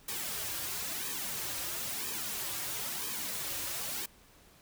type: noise with flanger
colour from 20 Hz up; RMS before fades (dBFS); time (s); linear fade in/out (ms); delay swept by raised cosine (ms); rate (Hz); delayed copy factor
white; -37; 0.08-4.06; 5; 1.4 to 4.7; 1; -0.85
effects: pink hiss -60 dBFS RMS until 4.61 s